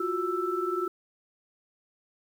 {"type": "tone cluster", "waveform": "sine", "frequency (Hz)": [350.3, 370.7, 1324], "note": ["F4", "F#4", "E6"], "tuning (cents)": [5, 3, 7], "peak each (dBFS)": -31, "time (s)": [0, 0.88], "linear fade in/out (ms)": 5, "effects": ["9-bit"]}